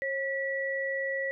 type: tone pair together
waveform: sine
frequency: 541.1 / 1944 Hz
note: C#5 / B6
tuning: -42 / -28 cents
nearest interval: octave + minor seventh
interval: 2214 cents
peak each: -32 / -31 dBFS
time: 0.02-1.31 s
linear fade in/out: 0 ms
effects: none